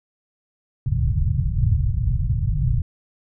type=low-pass noise; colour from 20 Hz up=white; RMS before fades=-20 dBFS; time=0.86-2.82 s; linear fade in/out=2 ms; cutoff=140 Hz; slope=48 dB/octave; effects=none